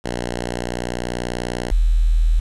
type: tone pair in turn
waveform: 5% pulse / sine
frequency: 60.2 / 40.18 Hz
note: B1 / E1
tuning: -44 / -44 cents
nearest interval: perfect fifth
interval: 700 cents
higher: first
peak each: -12 dBFS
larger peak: neither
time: 0.04-1.71 / 1.71-2.4 s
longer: first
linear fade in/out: 10 ms
effects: resampled to 24000 Hz + 7-bit